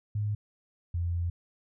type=tone pair in turn; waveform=sine; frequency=104.7 / 86.08 Hz; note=G#2 / F2; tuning=+15 / -25 cents; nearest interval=minor third; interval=340 cents; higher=first; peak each=-27 dBFS; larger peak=neither; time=0.15-0.35 / 0.94-1.3 s; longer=second; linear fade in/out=5 ms; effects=none